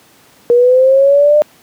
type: linear sweep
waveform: sine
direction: up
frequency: 474.6 to 605 Hz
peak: -5 dBFS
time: 0.5-1.42 s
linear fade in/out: 0 ms
effects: pink hiss -46 dBFS RMS until 1.62 s + high-pass 150 Hz 12 dB/octave